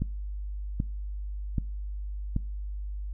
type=click train; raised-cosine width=5 ms; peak=-15 dBFS; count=4; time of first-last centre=0.02-2.364 s; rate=1.28 Hz; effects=noise-tail reverb RT60 0.4 s tail -23 dB re dry + added 50 Hz sine -32 dBFS peak until 3.13 s